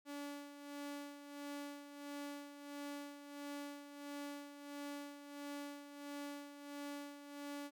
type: tone with tremolo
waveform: sawtooth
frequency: 287 Hz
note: D4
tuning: 40 cents flat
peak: -40 dBFS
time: 0.05-7.71 s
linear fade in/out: 50 ms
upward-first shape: sine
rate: 1.5 Hz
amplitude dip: 65%
effects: none